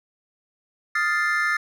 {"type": "chord", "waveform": "triangle", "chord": "F dominant seventh", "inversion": "third", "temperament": "equal", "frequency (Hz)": [1244.5, 1396.9, 1760, 2093], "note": ["Eb6", "F6", "A6", "C7"], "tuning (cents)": [0, 0, 0, 0], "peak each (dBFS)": [-26, -25, -21, -26], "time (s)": [0.95, 1.57], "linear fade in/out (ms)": 5, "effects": []}